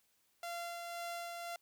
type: tone with tremolo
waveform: sawtooth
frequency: 688 Hz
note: F5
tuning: 26 cents flat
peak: -36 dBFS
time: 0.43-1.56 s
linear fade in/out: 2 ms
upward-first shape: sine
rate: 1.9 Hz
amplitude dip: 30%
effects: white hiss -75 dBFS RMS until 1.61 s